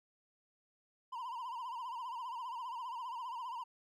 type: tone with vibrato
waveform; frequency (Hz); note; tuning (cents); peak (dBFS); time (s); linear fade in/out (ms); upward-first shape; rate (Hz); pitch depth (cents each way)
triangle; 974; B5; -24; -38; 1.12-3.64; 10; sine; 15; 110
effects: none